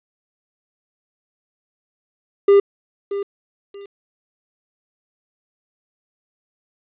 triangle tone with echo, 400.1 Hz, G4, 35 cents sharp, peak -6 dBFS, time 2.48-2.6 s, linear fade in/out 5 ms, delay 630 ms, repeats 2, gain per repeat -13 dB, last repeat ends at 3.86 s, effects resampled to 8000 Hz + 8-bit

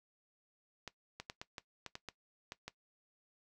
clicks, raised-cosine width 0.2 ms, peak -26 dBFS, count 10, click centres 0.877 / 1.2 / 1.299 / 1.415 / 1.582 / 1.863 / 1.954 / 2.087 / 2.521 / 2.68 s, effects noise-tail reverb RT60 0.1 s tail -17 dB re dry

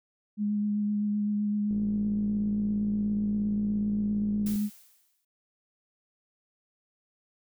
sine tone with vibrato, 207.7 Hz, G#3, in tune, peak -25 dBFS, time 0.37-4.7 s, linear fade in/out 50 ms, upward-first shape sine, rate 7.8 Hz, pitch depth 14 cents each way
click train, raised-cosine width 3 ms, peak -30 dBFS, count 161, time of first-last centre 1.71-4.557 s, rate 56.2 Hz
blue noise with exponential decay, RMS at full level -38 dBFS, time 4.46-5.25 s, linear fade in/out 5 ms, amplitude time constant 170 ms
effects none

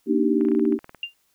sine chord, Eb major seventh, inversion second, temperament just, 233.3 / 291.7 / 311.1 / 388.9 Hz, Bb3 / D4 / Eb4 / G4, +2 / -12 / 0 / -14 cents, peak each -23 dBFS, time 0.06-0.79 s, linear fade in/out 50 ms
clicks, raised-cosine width 0.5 ms, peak -26 dBFS, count 12, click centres 0.411 / 0.451 / 0.486 / 0.517 / 0.55 / 0.595 / 0.653 / 0.724 / 0.79 / 0.844 / 0.894 / 0.947 s
sine tone with exponential decay, 2794 Hz, F7, in tune, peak -22 dBFS, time 1.03-1.14 s, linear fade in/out 2 ms, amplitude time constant 22 ms
effects white hiss -67 dBFS RMS until 1.34 s

